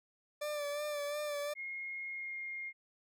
40% pulse tone with vibrato, 587.3 Hz, D5, in tune, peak -35 dBFS, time 0.41-1.54 s, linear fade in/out 10 ms, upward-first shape sine, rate 2.8 Hz, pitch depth 35 cents each way
sine tone with pitch glide, 2148 to 2129 Hz, C7 to C7, +45 to +30 cents, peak -39 dBFS, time 1.55-2.73 s, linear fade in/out 50 ms, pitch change -15 cents, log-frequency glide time 2.1-2.36 s
effects none

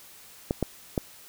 clicks, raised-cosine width 2 ms, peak -11 dBFS, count 3, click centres 0.509 / 0.627 / 0.978 s, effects white hiss -50 dBFS RMS until 1.28 s

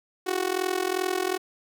sawtooth tone with amplitude modulation, 370 Hz, F#4, in tune, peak -17 dBFS, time 0.26-1.38 s, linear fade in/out 20 ms, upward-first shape sine, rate 42.6 Hz, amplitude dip 90%, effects none

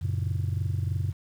sine chord, F# major, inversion none, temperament just, 92.5 / 115.62 / 138.75 Hz, F#2 / A#2 / C#3, 0 / -14 / +2 cents, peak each -26 / -30 / -31 dBFS, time 0.01-1.13 s, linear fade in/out 20 ms, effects tanh soft clip ceiling -20 dBFS + 9-bit

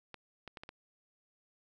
clicks, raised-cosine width 0.3 ms, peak -29 dBFS, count 5, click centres 0.143 / 0.477 / 0.572 / 0.635 / 0.691 s, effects none

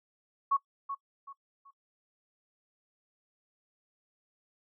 sine tone with echo, 1108.7 Hz, C#6, in tune, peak -23 dBFS, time 0.51-0.57 s, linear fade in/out 10 ms, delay 380 ms, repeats 3, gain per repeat -10 dB, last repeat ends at 1.71 s, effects noise-tail reverb RT60 0.1 s tail -21 dB re dry

